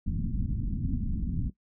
pink low-pass noise, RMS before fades -30 dBFS, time 0.06-1.5 s, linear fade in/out 2 ms, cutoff 260 Hz, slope 48 dB/octave, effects noise-tail reverb RT60 0.1 s tail -17 dB re dry

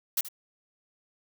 blue noise with echo, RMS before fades -26 dBFS, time 0.17-0.21 s, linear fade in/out 5 ms, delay 76 ms, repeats 1, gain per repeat -14 dB, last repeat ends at 0.286 s, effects none

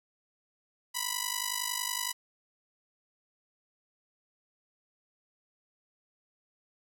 5% pulse ring-modulated tone, 987.8 Hz, B5, in tune, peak -16 dBFS, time 0.94-2.13 s, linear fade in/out 20 ms, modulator 25.4 Hz, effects none

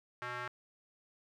square tone with band-pass filter, 123 Hz, B2, 7 cents flat, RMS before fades -41 dBFS, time 0.22-0.48 s, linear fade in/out 0 ms, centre 1500 Hz, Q 2.1, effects none

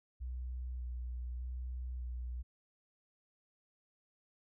sine tone with vibrato, 61.74 Hz, B1, in tune, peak -38 dBFS, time 0.2-2.43 s, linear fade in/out 20 ms, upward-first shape square, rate 0.83 Hz, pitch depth 17 cents each way, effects none

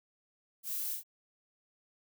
violet noise with echo, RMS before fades -39 dBFS, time 0.63-0.97 s, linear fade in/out 50 ms, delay 33 ms, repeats 2, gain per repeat -2 dB, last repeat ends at 1.036 s, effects none

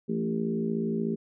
harmonic tone with a mistuned harmonic, 56.6 Hz, A1, 50 cents sharp, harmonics 3 / 4 / 5 / 6 / 7 / 8, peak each -33 / -29 / -40 / -39 / -32 / -43 dBFS, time 0.08-1.16 s, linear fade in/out 20 ms, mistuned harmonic 4, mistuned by -24 cents, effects none

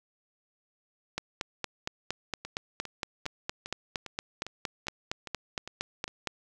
two click trains, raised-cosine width 0.2 ms, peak -22 / -14 dBFS, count 10 / 23, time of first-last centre 2.45-6.079 / 1.18-6.273 s, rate 2.48 / 4.32 Hz, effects none

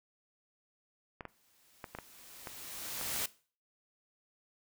clicks, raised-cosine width 0.5 ms, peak -26 dBFS, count 8, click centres 1.208 / 1.253 / 1.842 / 1.95 / 1.987 / 2.472 / 3.013 / 3.162 s
white noise with exponential growth, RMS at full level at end -34 dBFS, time 1.28-3.26 s, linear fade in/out 5 ms, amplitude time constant 430 ms
effects noise-tail reverb RT60 0.4 s tail -19 dB re dry

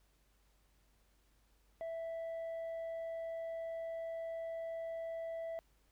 sine tone with tanh clipping, 659.3 Hz, E5, in tune, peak -40 dBFS, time 1.81-5.59 s, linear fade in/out 0 ms, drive 3 dB, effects added 50 Hz sine -70 dBFS peak until 5.91 s + pink hiss -75 dBFS RMS until 5.91 s

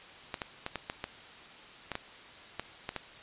clicks, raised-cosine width 0.3 ms, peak -18 dBFS, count 11, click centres 0.342 / 0.418 / 0.664 / 0.757 / 0.899 / 1.041 / 1.917 / 1.954 / 2.596 / 2.891 / 2.963 s, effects white hiss -50 dBFS RMS until 3.22 s + resampled to 8000 Hz

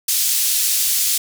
white band-pass noise, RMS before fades -18 dBFS, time 0.08-1.18 s, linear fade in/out 5 ms, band 3900 to 16000 Hz, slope 12 dB/octave, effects none

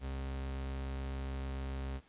40% pulse tone, 67 Hz, C2, 42 cents sharp, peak -36 dBFS, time 0-2.01 s, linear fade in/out 50 ms, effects pink hiss -65 dBFS RMS until 2.08 s + resampled to 8000 Hz

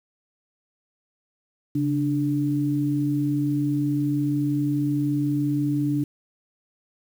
sine tone pair together, 139.33 / 293.7 Hz, C#3 / D4, +9 / 0 cents, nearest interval octave + minor second, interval 1291 cents, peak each -25 / -22 dBFS, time 1.75-6.04 s, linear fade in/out 5 ms, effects 8-bit

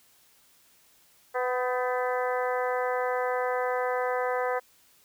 harmonic tone with a mistuned harmonic, 250.4 Hz, B3, 24 cents sharp, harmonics 2 / 3 / 4 / 5 / 6 / 7 / 8, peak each -28 / -32 / -34 / -36 / -38 / -39 / -40 dBFS, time 1.34-4.6 s, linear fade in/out 20 ms, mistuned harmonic 6, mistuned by +49 cents, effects white hiss -61 dBFS RMS until 5.04 s

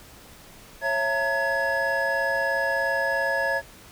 triangle tone cluster, 548 / 665 / 912 / 1687 Hz, C#5 / E5 / A#5 / G#6, -20 / +15 / -38 / +27 cents, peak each -26 / -28 / -29 / -23 dBFS, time 0.81-3.62 s, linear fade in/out 50 ms, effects pink hiss -48 dBFS RMS until 3.91 s

